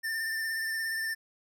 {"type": "tone with vibrato", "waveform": "square", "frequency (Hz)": 1791, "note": "A6", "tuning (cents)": 30, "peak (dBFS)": -31, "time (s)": [0.03, 1.15], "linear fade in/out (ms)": 20, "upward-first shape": "triangle", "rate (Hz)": 17, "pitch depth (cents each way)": 29, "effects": []}